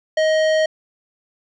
sine tone with hard clipping, 628 Hz, D#5, 16 cents sharp, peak -16 dBFS, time 0.17-0.66 s, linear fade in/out 5 ms, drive 14 dB, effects resampled to 22050 Hz

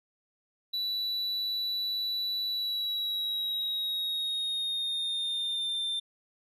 triangle tone with pitch glide, 3951 to 3581 Hz, B7 to A7, 0 to +30 cents, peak -28 dBFS, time 0.73-6 s, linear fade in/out 10 ms, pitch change -170 cents, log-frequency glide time 2.47-5.82 s, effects none

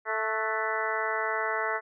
harmonic tone with a mistuned harmonic, 220 Hz, A3, in tune, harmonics 2 / 3 / 4 / 5 / 6 / 7 / 8 / 9, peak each -35 / -35 / -35 / -35 / -35 / -35 / -35 / -35 dBFS, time 0.05-1.81 s, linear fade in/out 50 ms, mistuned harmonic 7, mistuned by -49 cents, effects none

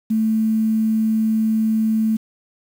sine tone with quantisation, 220 Hz, A3, in tune, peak -15 dBFS, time 0.1-2.17 s, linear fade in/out 10 ms, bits 7, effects none

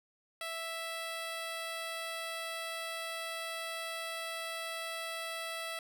10% pulse tone, 659.3 Hz, E5, in tune, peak -29 dBFS, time 0.41-5.79 s, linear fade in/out 2 ms, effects none

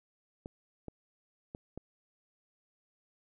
clicks, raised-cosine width 2 ms, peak -28 dBFS, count 4, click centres 0.459 / 0.883 / 1.549 / 1.776 s, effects none

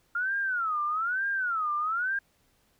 sine tone with vibrato, 1384 Hz, F6, 16 cents flat, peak -26 dBFS, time 0.15-2.19 s, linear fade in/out 5 ms, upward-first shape sine, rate 1.1 Hz, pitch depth 260 cents each way, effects pink hiss -68 dBFS RMS until 2.79 s

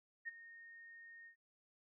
sine tone with ADSR envelope, 1847 Hz, A#6, 16 cents flat, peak -39 dBFS, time 0.25-1.36 s, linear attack 30 ms, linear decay 20 ms, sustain -15 dB, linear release 95 ms, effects none

